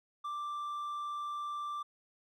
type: tone with hard clipping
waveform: sine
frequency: 1177 Hz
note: D6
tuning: 3 cents sharp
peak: -37 dBFS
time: 0.24-1.83 s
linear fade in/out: 10 ms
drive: 3 dB
effects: none